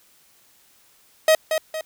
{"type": "tone with echo", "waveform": "45% pulse", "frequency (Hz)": 632, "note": "D#5", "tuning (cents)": 27, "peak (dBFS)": -12, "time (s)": [1.28, 1.35], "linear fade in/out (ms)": 2, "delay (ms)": 230, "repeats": 2, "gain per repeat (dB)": -7, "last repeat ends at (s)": 1.81, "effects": ["white hiss -57 dBFS RMS until 1.85 s"]}